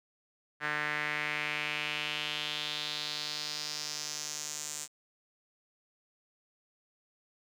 sawtooth tone with band-pass filter sweep, 150 Hz, D3, 37 cents sharp, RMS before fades -36 dBFS, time 0.6-4.88 s, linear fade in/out 50 ms, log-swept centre 1700 to 7600 Hz, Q 3.2, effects none

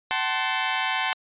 15% pulse chord, F# diminished, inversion none, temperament equal with one note detuned, 756.4 / 880 / 1046.5 Hz, F#5 / A5 / C6, +38 / 0 / 0 cents, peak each -21 dBFS, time 0.11-1.13 s, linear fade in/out 0 ms, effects resampled to 8000 Hz

